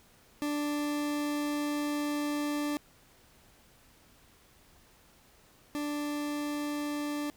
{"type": "tone pair in turn", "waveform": "40% pulse", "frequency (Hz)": [293.7, 293.7], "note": ["D4", "D4"], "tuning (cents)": [0, 0], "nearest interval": "unison", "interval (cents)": 0, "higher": "neither", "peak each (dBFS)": [-29, -31], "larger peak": "first", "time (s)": [[0.42, 2.77], [5.75, 7.3]], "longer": "first", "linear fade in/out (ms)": 0, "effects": ["pink hiss -61 dBFS RMS until 7.36 s"]}